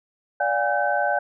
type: tone cluster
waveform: sine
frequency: 583 / 714 / 815 / 1532 Hz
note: D5 / F5 / G#5 / G6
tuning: -13 / +38 / -33 / -40 cents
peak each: -25 dBFS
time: 0.4-1.19 s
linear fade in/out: 5 ms
effects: none